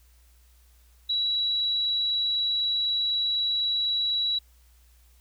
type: tone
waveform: sine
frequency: 3908 Hz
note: B7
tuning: 19 cents flat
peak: -23 dBFS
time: 1.09-4.39 s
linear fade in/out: 10 ms
effects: added 60 Hz sine -55 dBFS peak until 5.2 s + white hiss -64 dBFS RMS until 5.2 s